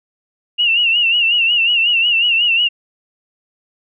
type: tone with vibrato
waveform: sine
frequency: 2794 Hz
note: F7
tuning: in tune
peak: -11 dBFS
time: 0.58-2.69 s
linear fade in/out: 20 ms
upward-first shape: sine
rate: 5.5 Hz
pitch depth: 84 cents each way
effects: none